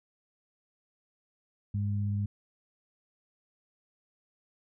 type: tone pair together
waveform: sine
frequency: 101.62 / 203.8 Hz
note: G#2 / G#3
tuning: -37 / -32 cents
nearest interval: octave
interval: 1205 cents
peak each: -28 / -36 dBFS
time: 1.74-2.26 s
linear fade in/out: 5 ms
effects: none